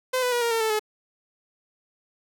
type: tone with pitch steps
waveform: sawtooth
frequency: 512 / 496.9 / 482.1 / 467.9 / 454 / 440.6 / 427.6 Hz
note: C5 / B4 / B4 / A#4 / A#4 / A4 / A4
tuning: -38 / +11 / -42 / +6 / -46 / +2 / -49 cents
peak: -18 dBFS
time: 0.13-0.795 s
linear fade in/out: 10 ms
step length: 95 ms
effects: none